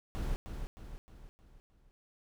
brown noise with echo, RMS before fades -34 dBFS, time 0.15-0.36 s, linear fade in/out 0 ms, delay 310 ms, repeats 5, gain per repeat -6 dB, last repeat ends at 1.91 s, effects none

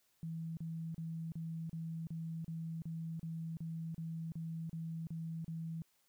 sine tone bursts, 163.3 Hz, E3, 16 cents flat, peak -39 dBFS, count 15, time 0.23-5.82 s, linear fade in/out 0 ms, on 340 ms, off 35 ms, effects white hiss -75 dBFS RMS until 6.08 s

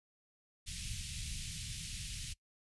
pink band-stop noise, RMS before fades -42 dBFS, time 0.66-2.34 s, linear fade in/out 20 ms, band 150 to 2600 Hz, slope 24 dB/octave, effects noise-tail reverb RT60 0.1 s tail -22 dB re dry + resampled to 24000 Hz

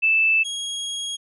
sine / sawtooth tone pair in turn, 2637 / 3290 Hz, E7 / G#7, 0 / -17 cents, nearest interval major third, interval 383 cents, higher second, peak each -15 / -23 dBFS, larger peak first, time 0.02-0.44 / 0.44-1.17 s, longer second, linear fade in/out 20 ms, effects resampled to 24000 Hz

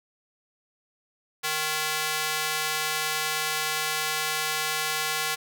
square tone with high-pass filter, 154.9 Hz, D#3, 7 cents flat, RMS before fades -28 dBFS, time 1.43-5.36 s, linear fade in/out 20 ms, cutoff 1300 Hz, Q 0.6, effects none

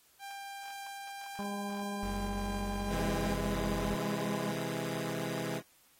sawtooth tone with pitch glide, 794 to 800 Hz, G5 to G5, +22 to +35 cents, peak -38 dBFS, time 0.19-3.38 s, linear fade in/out 50 ms, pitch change +13 cents, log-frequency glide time 0.85-2.94 s
harmonic tone, 202.8 Hz, G#3, 41 cents flat, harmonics 1 / 2 / 3 / 4 / 5, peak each -37 / -45 / -46 / -50 / -45 dBFS, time 1.39-4.51 s, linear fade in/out 0 ms
35% pulse tone, 46.82 Hz, F#1, 21 cents sharp, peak -35 dBFS, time 2.03-3.95 s, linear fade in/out 0 ms
15% pulse chord, C augmented, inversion none, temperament equal, 130.81 / 164.81 / 207.7 Hz, C3 / E3 / G#3, 0 / 0 / 0 cents, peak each -33 / -31 / -33 dBFS, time 2.88-5.62 s, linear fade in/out 50 ms
effects white hiss -65 dBFS RMS until 5.99 s + AAC 48 kbps

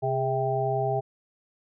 harmonic tone with a mistuned harmonic, 130.81 Hz, C3, in tune, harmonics 1 / 3 / 5 / 6, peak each -29 / -29 / -29 / -29 dBFS, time 0.02-1.01 s, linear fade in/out 20 ms, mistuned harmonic 3, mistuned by +69 cents, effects none

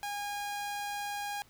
sawtooth tone, 817 Hz, G#5, 29 cents flat, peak -31 dBFS, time 0.03-1.42 s, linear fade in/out 0 ms, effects pink hiss -62 dBFS RMS until 1.49 s

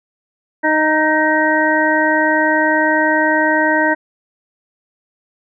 harmonic tone with a mistuned harmonic, 310 Hz, D#4, 6 cents flat, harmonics 1 / 2 / 3 / 5 / 6, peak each -18 / -18 / -18 / -18 / -18 dBFS, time 0.63-3.95 s, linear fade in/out 20 ms, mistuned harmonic 6, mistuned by +20 cents, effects none

